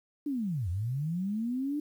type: linear two-way sweep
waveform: sine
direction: down then up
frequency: 301.4 to 82.41 to 301.4 Hz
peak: -29 dBFS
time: 0.26-1.8 s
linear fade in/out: 5 ms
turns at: 0.69 s
effects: 10-bit